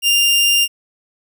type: tone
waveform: sawtooth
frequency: 2797 Hz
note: F7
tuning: 2 cents sharp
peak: -8 dBFS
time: 0.02-0.68 s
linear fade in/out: 50 ms
effects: none